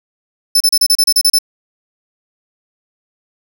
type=tone bursts; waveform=sawtooth; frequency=5274 Hz; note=E8; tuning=in tune; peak=-5 dBFS; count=10; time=0.55-1.387 s; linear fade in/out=5 ms; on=54 ms; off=33 ms; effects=none